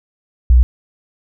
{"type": "tone", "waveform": "sine", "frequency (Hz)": 61.3, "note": "B1", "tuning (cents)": -12, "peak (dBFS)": -5, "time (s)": [0.5, 0.63], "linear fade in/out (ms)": 0, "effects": []}